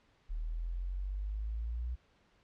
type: exponential sweep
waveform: sine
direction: up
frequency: 38.06 to 61.74 Hz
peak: -34 dBFS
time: 0.29-1.96 s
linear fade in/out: 20 ms
effects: pink hiss -69 dBFS RMS until 2.43 s + low-pass 4000 Hz 12 dB/octave